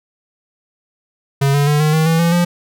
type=tone with pitch steps; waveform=square; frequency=138.59 / 143.23 / 148.02 / 152.98 / 158.1 / 163.39 / 168.86 / 174.51 Hz; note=C#3 / D3 / D3 / D#3 / D#3 / E3 / E3 / F3; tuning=0 / -43 / +14 / -29 / +28 / -15 / +42 / -1 cents; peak=-12 dBFS; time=1.41-2.45 s; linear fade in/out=10 ms; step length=130 ms; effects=none